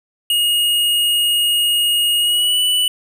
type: tone with pitch glide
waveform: square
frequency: 2869 to 2968 Hz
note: F7 to F#7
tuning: +46 to +5 cents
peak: -14 dBFS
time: 0.3-2.88 s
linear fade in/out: 2 ms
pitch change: +59 cents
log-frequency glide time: 2.19-2.6 s
effects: none